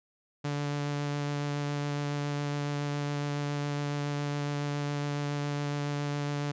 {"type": "tone with vibrato", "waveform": "sawtooth", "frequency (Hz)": 144.8, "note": "D3", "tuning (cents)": -24, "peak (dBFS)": -26, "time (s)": [0.44, 6.52], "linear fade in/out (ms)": 10, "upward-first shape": "sine", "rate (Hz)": 7.2, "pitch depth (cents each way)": 9, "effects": ["resampled to 16000 Hz"]}